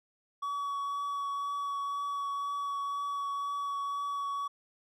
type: tone with vibrato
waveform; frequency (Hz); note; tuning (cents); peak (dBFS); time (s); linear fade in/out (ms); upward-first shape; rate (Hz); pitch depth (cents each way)
triangle; 1131; C#6; +34; -30; 0.42-4.48; 10; triangle; 2; 13
effects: none